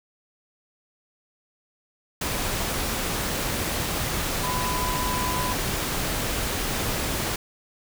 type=tone in noise; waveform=sine; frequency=1000 Hz; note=B5; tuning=21 cents sharp; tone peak=-28 dBFS; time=4.43-5.53 s; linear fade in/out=5 ms; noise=pink; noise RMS=-27 dBFS; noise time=2.21-7.36 s; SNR=-4 dB; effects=none